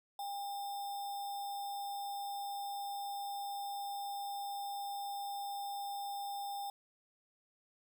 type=tone with sample-and-hold; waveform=sine; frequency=803 Hz; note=G5; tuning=41 cents sharp; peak=-38 dBFS; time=0.19-6.7 s; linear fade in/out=2 ms; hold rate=4410 Hz; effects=none